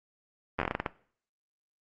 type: slowing click train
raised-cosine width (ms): 0.5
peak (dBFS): -13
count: 10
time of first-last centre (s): 0.59-0.862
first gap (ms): 11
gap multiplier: 1.24
effects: noise-tail reverb RT60 0.5 s tail -18 dB re dry + Opus 24 kbps